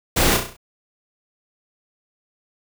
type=noise with echo; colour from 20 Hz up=pink; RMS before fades=-18 dBFS; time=0.16-0.37 s; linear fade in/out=10 ms; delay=33 ms; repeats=6; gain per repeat=-5 dB; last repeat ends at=0.568 s; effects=none